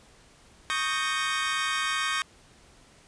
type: chord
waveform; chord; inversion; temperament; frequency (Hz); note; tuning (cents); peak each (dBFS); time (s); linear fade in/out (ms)
25% pulse; Eb dominant seventh; third; equal with one note detuned; 1108.7 / 1244.5 / 1568 / 1845.4; Db6 / Eb6 / G6 / Bb6; 0 / 0 / 0 / -18; -28; 0.7-2.22; 0
effects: pink hiss -56 dBFS RMS until 3.07 s + resampled to 22050 Hz